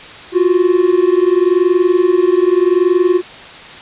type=tone pair together; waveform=triangle; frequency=349.2 / 370 Hz; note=F4 / F#4; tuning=0 / 0 cents; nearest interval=minor second; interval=100 cents; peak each=-10 dBFS; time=0.32-3.22 s; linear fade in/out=50 ms; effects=white hiss -33 dBFS RMS until 3.81 s + resampled to 8000 Hz